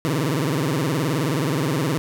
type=tone with vibrato; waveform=20% pulse; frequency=146.83 Hz; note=D3; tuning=in tune; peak=-15 dBFS; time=0.05-1.98 s; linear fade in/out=0 ms; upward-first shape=sine; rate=19 Hz; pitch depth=240 cents each way; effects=none